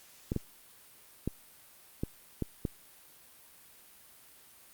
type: clicks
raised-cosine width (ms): 3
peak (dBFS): -18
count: 6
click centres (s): 0.319 / 0.363 / 1.276 / 2.035 / 2.423 / 2.652
effects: white hiss -57 dBFS RMS until 4.73 s + Opus 48 kbps